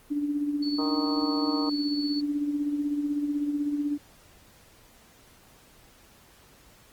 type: tone with tremolo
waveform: sine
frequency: 291.3 Hz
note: D4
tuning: 14 cents flat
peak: -23 dBFS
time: 0.1-3.98 s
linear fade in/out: 20 ms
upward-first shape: sine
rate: 16 Hz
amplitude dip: 50%
type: tone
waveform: sine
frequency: 4442 Hz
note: C#8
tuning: 3 cents sharp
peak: -33 dBFS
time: 0.62-2.21 s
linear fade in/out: 10 ms
type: harmonic tone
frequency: 155.56 Hz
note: D#3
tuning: in tune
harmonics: 2 / 3 / 4 / 5 / 6 / 7 / 8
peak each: -33 / -35 / -41 / -41 / -38 / -40 / -38 dBFS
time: 0.78-1.7 s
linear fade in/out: 10 ms
effects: pink hiss -56 dBFS RMS until 6.92 s + Opus 24 kbps